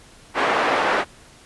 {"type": "band-pass noise", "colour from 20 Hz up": "pink", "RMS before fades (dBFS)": -20, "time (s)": [0.34, 1.05], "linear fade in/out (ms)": 50, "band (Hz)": [530, 1800], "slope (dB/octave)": 12, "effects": ["pink hiss -48 dBFS RMS until 1.45 s", "resampled to 24000 Hz"]}